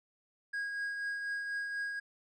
triangle tone with tremolo, 1640 Hz, G#6, 22 cents flat, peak -31 dBFS, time 0.53-2 s, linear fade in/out 10 ms, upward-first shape triangle, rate 4.1 Hz, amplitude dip 40%, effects resampled to 24000 Hz

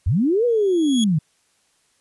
sine linear two-way sweep, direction up then down, 65.7 to 493.9 to 142.6 Hz, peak -15 dBFS, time 0.06-1.19 s, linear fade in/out 10 ms, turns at 0.45 s
sawtooth tone with exponential growth, 3343 Hz, G#7, 11 cents sharp, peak -18 dBFS, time 0.48-1.04 s, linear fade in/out 2 ms, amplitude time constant 120 ms
effects white hiss -63 dBFS RMS until 2 s + resampled to 24000 Hz

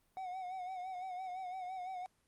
triangle tone with vibrato, 740 Hz, F#5, in tune, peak -38 dBFS, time 0.17-2.06 s, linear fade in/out 0 ms, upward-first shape sine, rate 5.9 Hz, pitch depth 57 cents each way, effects pink hiss -75 dBFS RMS until 2.27 s + Opus 32 kbps

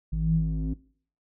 square tone with low-pass filter sweep, 53 Hz, G#1, 36 cents sharp, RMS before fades -26 dBFS, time 0.12-0.74 s, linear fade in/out 10 ms, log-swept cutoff 130 to 250 Hz, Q 7.9, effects noise-tail reverb RT60 0.5 s tail -20 dB re dry

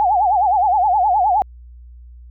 sine tone with vibrato, 784 Hz, G5, in tune, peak -12 dBFS, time 0-1.42 s, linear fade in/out 0 ms, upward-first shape sine, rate 9.6 Hz, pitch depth 180 cents each way, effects added 60 Hz sine -37 dBFS peak until 2.3 s

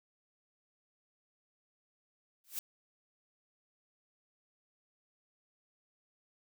blue noise with exponential growth, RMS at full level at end -34 dBFS, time 2.44-2.59 s, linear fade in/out 1 ms, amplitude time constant 32 ms, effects none

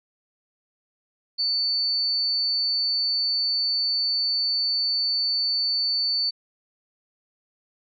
sine tone, 4500 Hz, C#8, 25 cents sharp, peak -21 dBFS, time 1.38-6.31 s, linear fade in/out 20 ms, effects none

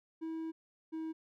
triangle tone pair in turn, 323.3 / 320.1 Hz, E4 / D#4, -34 / +49 cents, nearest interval unison, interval 17 cents, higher first, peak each -35 / -35 dBFS, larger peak neither, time 0.21-0.52 / 0.92-1.13 s, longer first, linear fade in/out 20 ms, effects none

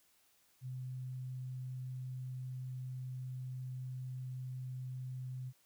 sine tone, 128.2 Hz, C3, 35 cents flat, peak -40 dBFS, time 0.61-5.53 s, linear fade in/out 50 ms, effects white hiss -71 dBFS RMS until 5.65 s

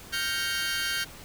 20% pulse chord, G half-diminished seventh, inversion third, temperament equal, 1396.9 / 1568 / 1864.7 / 2217 Hz, F6 / G6 / Bb6 / Db7, 0 / 0 / 0 / 0 cents, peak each -29 / -25 / -31 / -31 dBFS, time 0.12-1.05 s, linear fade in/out 20 ms, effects pink hiss -46 dBFS RMS until 1.24 s

